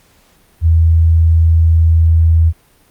sine tone, 81.8 Hz, E2, 13 cents flat, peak -6 dBFS, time 0.61-2.53 s, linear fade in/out 50 ms, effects pink hiss -51 dBFS RMS until 2.9 s + Opus 48 kbps

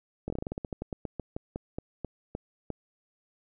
slowing click train, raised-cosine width 2 ms, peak -20 dBFS, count 21, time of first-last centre 0.28-2.703 s, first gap 21 ms, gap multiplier 1.16, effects none

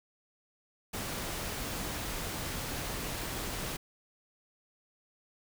pink noise, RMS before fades -37 dBFS, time 0.93-3.77 s, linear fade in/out 10 ms, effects none

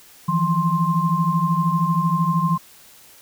sine tone cluster, 161 / 173.9 / 1053 Hz, E3 / F3 / C6, -41 / -7 / +11 cents, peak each -21 dBFS, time 0.28-2.58 s, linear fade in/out 10 ms, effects white hiss -48 dBFS RMS until 3.21 s

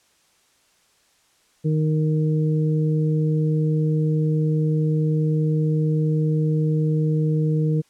harmonic tone, 155.1 Hz, D#3, 5 cents flat, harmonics 1 / 2 / 3, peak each -18 / -28 / -28 dBFS, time 1.64-7.82 s, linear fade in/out 20 ms, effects white hiss -61 dBFS RMS until 7.89 s + low-pass 9000 Hz 12 dB/octave

